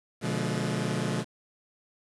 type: chord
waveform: sawtooth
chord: B diminished seventh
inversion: none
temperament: just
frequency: 123.47 / 148.16 / 177.8 / 213.4 Hz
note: B2 / D3 / F3 / Ab3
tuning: 0 / +16 / +31 / +47 cents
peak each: -29 dBFS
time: 0.21-1.25 s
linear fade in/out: 50 ms
effects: resampled to 24000 Hz + 8-bit